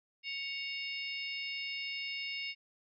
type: harmonic tone with a mistuned harmonic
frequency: 739 Hz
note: F#5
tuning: 2 cents flat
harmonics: 3 / 4 / 5 / 6 / 7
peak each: -40 / -41 / -49 / -51 / -45 dBFS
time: 0.23-2.55 s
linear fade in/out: 50 ms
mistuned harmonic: 4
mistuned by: -91 cents
effects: none